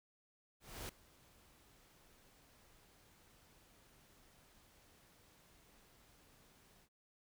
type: noise with ADSR envelope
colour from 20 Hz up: pink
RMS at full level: -45 dBFS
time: 0.6-6.89 s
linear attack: 290 ms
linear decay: 4 ms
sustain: -22 dB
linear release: 64 ms
effects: none